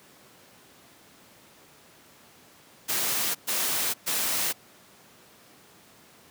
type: noise bursts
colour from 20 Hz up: white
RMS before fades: -27 dBFS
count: 3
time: 2.88-4.53 s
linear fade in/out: 20 ms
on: 470 ms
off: 120 ms
effects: pink hiss -54 dBFS RMS until 6.3 s + high-pass 150 Hz 12 dB/octave